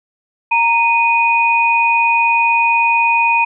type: tone pair together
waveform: sine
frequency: 929 / 2480 Hz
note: A#5 / D#7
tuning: -6 / -6 cents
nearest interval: octave + perfect fourth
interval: 1700 cents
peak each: -13 dBFS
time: 0.51-3.45 s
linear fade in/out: 10 ms
effects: none